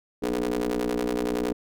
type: ring-modulated tone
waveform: 25% pulse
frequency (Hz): 60.9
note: B1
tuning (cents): -24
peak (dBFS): -18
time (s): 0.22-1.53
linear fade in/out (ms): 10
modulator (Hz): 360
effects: none